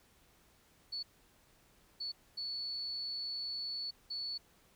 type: tone bursts at uneven times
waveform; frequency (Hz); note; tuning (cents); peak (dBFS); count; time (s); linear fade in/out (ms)
sine; 4435; C#8; 0; -37; 4; 0.92-1.03 / 2-2.12 / 2.37-3.91 / 4.1-4.38; 10
effects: pink hiss -67 dBFS RMS until 4.75 s